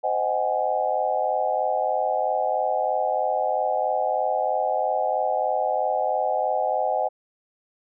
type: chord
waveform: sine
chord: Ab dominant seventh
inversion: first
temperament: just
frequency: 519.1 / 623 / 747.5 / 830.6 Hz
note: C5 / Eb5 / Gb5 / Ab5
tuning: -14 / +2 / +17 / 0 cents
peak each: -28 / -26 / -25 / -27 dBFS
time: 0.03-7.09 s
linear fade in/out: 20 ms
effects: none